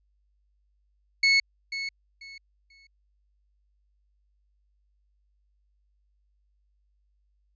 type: tone with echo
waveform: 30% pulse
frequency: 2200 Hz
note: C#7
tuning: 14 cents flat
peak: -15 dBFS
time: 1.23-1.4 s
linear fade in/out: 5 ms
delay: 490 ms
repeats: 3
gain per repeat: -12 dB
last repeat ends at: 2.87 s
effects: added 50 Hz sine -66 dBFS peak until 7.55 s + resampled to 16000 Hz